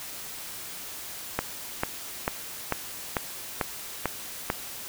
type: click train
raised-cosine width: 0.5 ms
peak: -9 dBFS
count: 8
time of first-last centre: 1.39-4.501 s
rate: 2.25 Hz
effects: white hiss -39 dBFS RMS until 4.88 s